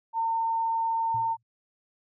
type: tone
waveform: sine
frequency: 908 Hz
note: A#5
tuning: 46 cents flat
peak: -24 dBFS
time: 0.13-1.37 s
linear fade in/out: 50 ms
type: tone with exponential decay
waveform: sine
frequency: 115.9 Hz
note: A#2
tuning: 10 cents flat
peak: -34 dBFS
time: 1.14-1.43 s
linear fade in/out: 5 ms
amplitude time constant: 62 ms
effects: none